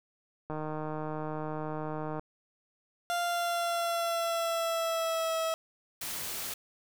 click train, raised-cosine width 1 ms, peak -23 dBFS, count 262, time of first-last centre 0.5-2.195 s, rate 154 Hz
30% pulse tone with pitch glide, 696 to 649.4 Hz, F5 to E5, -6 to -26 cents, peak -26 dBFS, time 3.1-5.54 s, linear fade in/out 0 ms, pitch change -120 cents, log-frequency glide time 3.23-5.36 s
white noise, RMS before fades -37 dBFS, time 6.01-6.54 s, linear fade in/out 5 ms
effects none

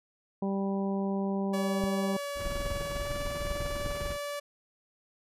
harmonic tone, 196 Hz, G3, in tune, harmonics 1 / 2 / 3 / 4 / 5, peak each -29 / -35 / -39 / -41 / -43 dBFS, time 0.42-2.17 s, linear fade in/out 5 ms
sawtooth tone with pitch glide, 570 to 578 Hz, C#5 to D5, +48 to -28 cents, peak -30 dBFS, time 1.53-4.4 s, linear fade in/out 10 ms, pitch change +24 cents, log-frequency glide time 2.91-3.13 s
click, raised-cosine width 5 ms, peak -24 dBFS, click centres 1.839 s
brown noise with tremolo, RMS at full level -33 dBFS, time 2.35-4.18 s, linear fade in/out 50 ms, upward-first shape sine, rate 20 Hz, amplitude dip 75%
effects resampled to 32000 Hz

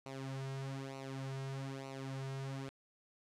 sawtooth tone with flanger, 134.8 Hz, C#3, 48 cents flat, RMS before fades -43 dBFS, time 0.06-2.69 s, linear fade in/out 0 ms, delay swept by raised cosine 0.59 to 3.99 ms, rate 1.1 Hz, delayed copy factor -0.75, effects low-pass 8000 Hz 12 dB/octave

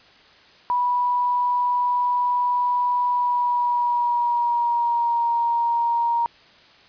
sine tone with pitch glide, 980 to 937.9 Hz, B5 to A#5, -14 to +10 cents, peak -18 dBFS, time 0.7-6.26 s, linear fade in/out 0 ms, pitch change -76 cents, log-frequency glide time 3.08-5.24 s, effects white hiss -51 dBFS RMS until 6.88 s + resampled to 11025 Hz

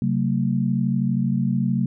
sine tone cluster, 134.6 / 187.6 / 226.6 Hz, C3 / F#3 / A#3, +49 / +24 / -49 cents, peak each -23 dBFS, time 0.02-1.86 s, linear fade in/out 2 ms, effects none

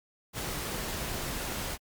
pink noise, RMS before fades -35 dBFS, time 0.33-1.78 s, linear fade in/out 50 ms, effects Opus 48 kbps

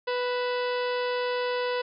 harmonic tone with a mistuned harmonic, 493.9 Hz, B4, in tune, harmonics 1 / 2 / 3 / 4 / 5 / 6 / 7 / 8 / 9 / 10, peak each -27 / -33 / -37 / -39 / -41 / -43 / -44 / -45 / -46 / -47 dBFS, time 0.07-1.82 s, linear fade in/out 10 ms, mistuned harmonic 5, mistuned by +100 cents, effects none

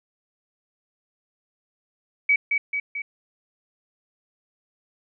sine tone with echo, 2274 Hz, C#7, 44 cents sharp, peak -15 dBFS, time 2.29-2.36 s, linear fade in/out 5 ms, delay 220 ms, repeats 3, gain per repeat -4 dB, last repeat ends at 3.02 s, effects none

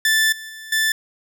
sawtooth tone with level steps, 1760 Hz, A6, in tune, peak -11 / -29 / -31 / -13 dBFS, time 0.05-0.92 s, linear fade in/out 2 ms, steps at 0.32 / 0.49 / 0.72 s, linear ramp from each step 5 ms, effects none

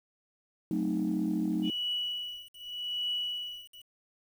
sine chord, F# diminished seventh, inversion none, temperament equal, 185 / 220 / 261.6 / 311.1 Hz, F#3 / A3 / C4 / Eb4, 0 / 0 / 0 / 0 cents, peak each -32 / -32 / -36 / -30 dBFS, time 0.71-1.7 s, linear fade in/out 2 ms
sine tone with tremolo, 2942 Hz, F#7, 11 cents flat, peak -28 dBFS, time 1.62-3.83 s, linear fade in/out 50 ms, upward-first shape triangle, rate 0.84 Hz, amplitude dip 100%
effects tanh soft clip ceiling -21 dBFS + 9-bit

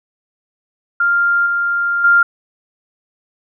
sine tone with level steps, 1396.9 Hz, F6, in tune, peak -11 / -14 / -7 dBFS, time 1-2.23 s, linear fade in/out 5 ms, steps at 1.46 / 2.04 s, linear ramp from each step 5 ms, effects none

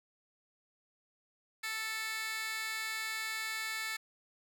15% pulse tone with high-pass filter, 440 Hz, A4, in tune, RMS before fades -38 dBFS, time 1.63-3.97 s, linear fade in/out 10 ms, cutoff 2200 Hz, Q 2.2, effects none

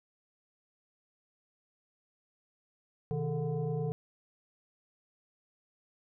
sine tone with frequency modulation, 158.2 Hz, D#3, 29 cents sharp, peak -30 dBFS, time 3.11-3.92 s, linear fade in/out 0 ms, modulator 288 Hz, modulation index 1.2, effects none

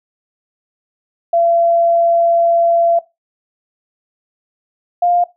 sine tone pair in turn, 679 / 702.5 Hz, F5 / F5, -49 / +10 cents, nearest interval minor second, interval 59 cents, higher second, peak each -10 / -10 dBFS, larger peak neither, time 1.33-2.99 / 5.02-5.24 s, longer first, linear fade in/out 5 ms, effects noise-tail reverb RT60 0.2 s tail -17 dB re dry

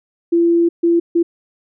sine tone bursts at uneven times, 339.4 Hz, F4, 49 cents flat, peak -10 dBFS, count 3, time 0.32-0.69 / 0.83-1 / 1.15-1.23 s, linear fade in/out 10 ms, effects none

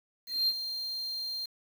triangle tone with ADSR envelope, 4186 Hz, C8, in tune, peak -22 dBFS, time 0.26-1.46 s, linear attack 220 ms, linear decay 45 ms, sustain -10 dB, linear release 8 ms, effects 8-bit

